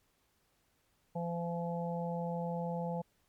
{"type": "harmonic tone", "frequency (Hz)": 170.8, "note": "F3", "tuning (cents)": -38, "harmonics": [1, 3, 4, 5], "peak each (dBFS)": [-36, -39, -44, -42], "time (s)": [1.15, 3.02], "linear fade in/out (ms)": 10, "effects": ["pink hiss -74 dBFS RMS until 3.28 s", "MP3 96 kbps"]}